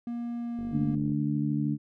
triangle tone with pitch glide, 236.9 to 234.2 Hz, A#3 to A#3, +28 to +8 cents, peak -29 dBFS, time 0.07-0.95 s, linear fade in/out 2 ms, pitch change -20 cents, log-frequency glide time 0.37-0.78 s
click train, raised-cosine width 3 ms, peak -31 dBFS, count 27, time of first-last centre 0.59-1.118 s, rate 49.2 Hz
harmonic tone, 73 Hz, D2, 10 cents flat, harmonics 2 / 3 / 4, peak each -29 / -30 / -30 dBFS, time 0.71-1.78 s, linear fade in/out 50 ms
effects none

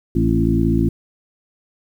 harmonic tone with a mistuned harmonic, 56 Hz, A1, 31 cents sharp, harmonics 1 / 2 / 3 / 4 / 5 / 6, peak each -21 / -21 / -21 / -21 / -21 / -21 dBFS, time 0.15-0.89 s, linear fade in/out 5 ms, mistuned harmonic 5, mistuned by -39 cents, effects 8-bit

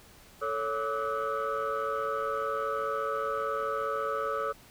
sine tone cluster, 443 / 558 / 1163 / 1283 / 1487 Hz, A4 / C#5 / D6 / E6 / F#6, +12 / +11 / -17 / -47 / +8 cents, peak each -34 / -33 / -36 / -32 / -40 dBFS, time 0.41-4.53 s, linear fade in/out 20 ms, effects tanh soft clip ceiling -22 dBFS + pink hiss -55 dBFS RMS until 4.7 s

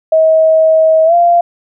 sine tone with pitch glide, 638 to 691.7 Hz, D#5 to F5, +43 to -17 cents, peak -5 dBFS, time 0.12-1.41 s, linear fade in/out 5 ms, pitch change +140 cents, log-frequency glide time 1.05-1.14 s, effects none

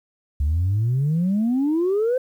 sine exponential sweep, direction up, 69 to 523.3 Hz, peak -16 dBFS, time 0.4-2.18 s, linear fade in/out 5 ms, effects tanh soft clip ceiling -15 dBFS + 9-bit

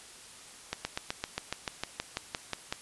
slowing click train, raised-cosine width 0.2 ms, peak -14 dBFS, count 14, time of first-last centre 0.73-2.725 s, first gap 120 ms, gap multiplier 1.04, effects white hiss -50 dBFS RMS until 2.81 s + resampled to 24000 Hz

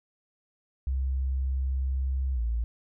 sine tone with pitch glide, 66 to 57.46 Hz, C2 to A#1, +16 to -24 cents, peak -25 dBFS, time 0.87-2.64 s, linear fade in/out 0 ms, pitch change -240 cents, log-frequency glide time 2.34-2.4 s, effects none

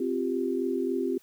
sine chord, C suspended fourth, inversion none, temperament just, 261.6 / 348.8 / 392.4 Hz, C4 / F4 / G4, 0 / -2 / +2 cents, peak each -30 dBFS, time 0-1.18 s, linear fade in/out 5 ms, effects white hiss -61 dBFS RMS until 1.22 s + high-pass 60 Hz 12 dB/octave

